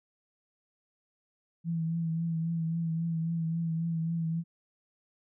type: tone with vibrato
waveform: sine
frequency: 164.81 Hz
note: E3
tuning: in tune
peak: -28 dBFS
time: 1.64-4.44 s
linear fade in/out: 50 ms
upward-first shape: triangle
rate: 3.7 Hz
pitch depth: 38 cents each way
effects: none